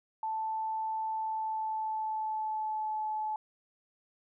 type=tone with pitch glide; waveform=sine; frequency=880 to 861.9 Hz; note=A5 to A5; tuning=0 to -36 cents; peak=-31 dBFS; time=0.23-3.36 s; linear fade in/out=2 ms; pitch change=-36 cents; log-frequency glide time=1.12-3.05 s; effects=none